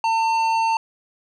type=tone with tanh clipping; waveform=sine; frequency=901 Hz; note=A5; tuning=41 cents sharp; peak=-19 dBFS; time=0.04-0.77 s; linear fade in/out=2 ms; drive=12 dB; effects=none